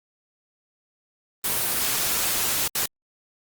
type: noise bursts at uneven times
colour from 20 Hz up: white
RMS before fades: -24 dBFS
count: 2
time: 1.44-2.68 / 2.75-2.86 s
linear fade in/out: 5 ms
effects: Opus 32 kbps